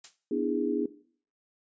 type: noise with exponential decay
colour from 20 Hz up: blue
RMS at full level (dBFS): -36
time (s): 0.04-0.17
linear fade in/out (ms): 5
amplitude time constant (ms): 28
type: chord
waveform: sine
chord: E dominant seventh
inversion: second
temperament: just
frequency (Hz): 247.2 / 296.7 / 329.6 / 412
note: B3 / D4 / E4 / G#4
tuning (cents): +2 / +18 / 0 / -14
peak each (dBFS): -32 / -30 / -33 / -31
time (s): 0.31-0.86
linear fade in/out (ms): 5
effects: noise-tail reverb RT60 0.5 s tail -17 dB re dry + resampled to 16000 Hz